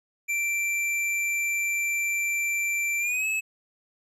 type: tone with pitch glide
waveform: square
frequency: 2349 to 2591 Hz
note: D7 to E7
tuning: 0 to -30 cents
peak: -25 dBFS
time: 0.28-3.41 s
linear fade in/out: 20 ms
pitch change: +170 cents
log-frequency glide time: 2.99-3.26 s
effects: low-pass 12000 Hz 12 dB/octave